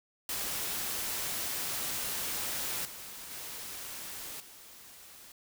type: noise with level steps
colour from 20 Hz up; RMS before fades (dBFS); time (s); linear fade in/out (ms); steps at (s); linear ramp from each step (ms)
white; -35 / -45 / -42 / -52; 0.29-5.32; 2; 2.85 / 3.31 / 4.4; 2
effects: none